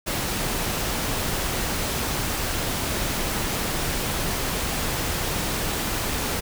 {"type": "noise", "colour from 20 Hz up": "pink", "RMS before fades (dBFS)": -26, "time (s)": [0.06, 6.41], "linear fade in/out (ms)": 20, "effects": []}